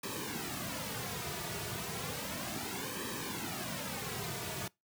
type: noise with flanger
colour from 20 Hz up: pink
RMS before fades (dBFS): -39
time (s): 0.03-4.68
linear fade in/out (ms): 5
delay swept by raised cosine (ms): 1.4 to 3.8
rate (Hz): 0.33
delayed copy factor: -0.75
effects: noise-tail reverb RT60 0.2 s tail -24 dB re dry + high-pass 100 Hz 12 dB/octave